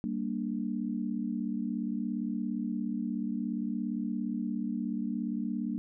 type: chord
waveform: sine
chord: G minor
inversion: none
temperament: equal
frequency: 196 / 233.1 / 293.7 Hz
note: G3 / Bb3 / D4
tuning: 0 / 0 / 0 cents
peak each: -35 / -33 / -37 dBFS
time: 0.04-5.78 s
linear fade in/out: 0 ms
effects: none